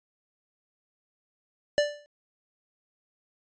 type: tone with exponential decay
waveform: square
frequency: 587.3 Hz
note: D5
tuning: in tune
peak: -18 dBFS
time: 1.78-2.06 s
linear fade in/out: 0 ms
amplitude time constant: 60 ms
effects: resampled to 16000 Hz